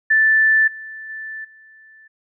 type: tone with level steps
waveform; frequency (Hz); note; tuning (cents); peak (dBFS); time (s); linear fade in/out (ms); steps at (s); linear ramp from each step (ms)
sine; 1760; A6; 0; -11 / -31 / -28 / -44; 0.1-2.08; 10; 0.67 / 1.09 / 1.44; 10
effects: none